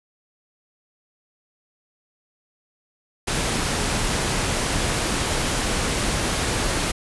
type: noise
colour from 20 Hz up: pink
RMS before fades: -23 dBFS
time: 3.27-6.92 s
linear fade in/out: 10 ms
effects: resampled to 24000 Hz